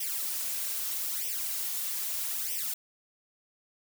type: noise with flanger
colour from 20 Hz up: blue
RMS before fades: -33 dBFS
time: 0-2.74 s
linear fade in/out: 5 ms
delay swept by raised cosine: 0.35 to 5.15 ms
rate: 0.79 Hz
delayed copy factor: +0.85
effects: none